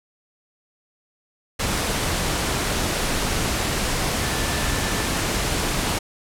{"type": "tone in noise", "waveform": "sine", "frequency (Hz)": 1756, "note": "A6", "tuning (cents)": -4, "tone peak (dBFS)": -34, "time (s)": [4.21, 5.06], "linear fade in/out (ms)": 10, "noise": "pink", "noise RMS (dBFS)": -23, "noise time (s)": [1.59, 5.99], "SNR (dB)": -14, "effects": ["low-pass 11000 Hz 12 dB/octave"]}